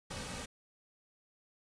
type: noise with comb filter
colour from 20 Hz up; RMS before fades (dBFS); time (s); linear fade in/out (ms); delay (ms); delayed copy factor
pink; -42; 0.1-0.46; 10; 2.9; -0.6
effects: resampled to 22050 Hz